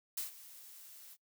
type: noise with ADSR envelope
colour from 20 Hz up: blue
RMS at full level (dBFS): -37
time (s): 0.17-1.17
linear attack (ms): 6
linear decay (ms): 130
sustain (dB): -17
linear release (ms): 43
effects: noise-tail reverb RT60 0.1 s tail -22 dB re dry